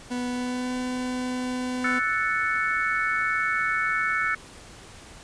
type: tone with pitch glide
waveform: 40% pulse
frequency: 246.9 to 251.8 Hz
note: B3 to B3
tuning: 0 to +34 cents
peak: -26 dBFS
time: 0.1-2 s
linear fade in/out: 20 ms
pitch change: +34 cents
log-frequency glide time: 0.29-0.76 s
type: chord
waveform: sine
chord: F# minor seventh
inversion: third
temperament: equal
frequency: 1318.5 / 1480 / 1760 / 2217 Hz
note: E6 / F#6 / A6 / C#7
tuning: 0 / 0 / 0 / 0 cents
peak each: -28 dBFS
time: 1.84-4.35 s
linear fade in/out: 5 ms
effects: pink hiss -46 dBFS RMS until 5.23 s + resampled to 22050 Hz